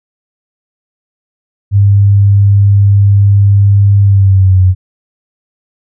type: tone with pitch glide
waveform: sine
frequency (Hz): 100.4 to 92.6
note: G2 to F#2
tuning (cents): +42 to +2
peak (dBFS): -3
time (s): 1.71-4.75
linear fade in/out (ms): 50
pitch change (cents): -140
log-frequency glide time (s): 4.02-4.63
effects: none